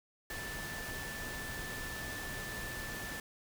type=tone in noise; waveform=sine; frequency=1760 Hz; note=A6; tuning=in tune; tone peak=-43 dBFS; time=0.3-3.2 s; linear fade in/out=2 ms; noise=pink; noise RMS=-43 dBFS; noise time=0.3-3.2 s; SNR=-3 dB; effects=none